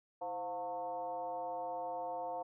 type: tone with frequency modulation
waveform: sine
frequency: 711 Hz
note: F5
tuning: 31 cents sharp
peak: -37 dBFS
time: 0.21-2.43 s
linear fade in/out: 10 ms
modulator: 193 Hz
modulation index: 1.1
effects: none